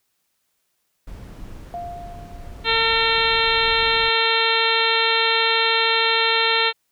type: noise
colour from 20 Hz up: brown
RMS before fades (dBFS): -37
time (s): 1.07-4.09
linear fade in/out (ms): 5
type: tone with exponential decay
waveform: sine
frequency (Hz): 698.5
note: F5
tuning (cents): 0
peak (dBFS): -26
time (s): 1.74-3.12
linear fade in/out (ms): 0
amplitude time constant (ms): 300
type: harmonic tone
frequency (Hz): 453.2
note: A#4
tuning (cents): -49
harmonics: 1 / 2 / 3 / 4 / 5 / 6 / 7 / 8 / 9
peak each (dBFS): -25 / -25 / -25 / -25 / -25 / -25 / -25 / -25 / -25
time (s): 2.64-6.73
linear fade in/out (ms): 50
effects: white hiss -71 dBFS RMS until 6.91 s